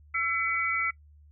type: tone cluster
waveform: sine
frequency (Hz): 1344 / 2020 / 2259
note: E6 / B6 / C#7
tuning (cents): +33 / +39 / +32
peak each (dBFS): -30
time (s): 0.14-0.91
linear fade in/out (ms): 10
effects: noise-tail reverb RT60 0.1 s tail -20 dB re dry + added 74 Hz sine -52 dBFS peak until 1.31 s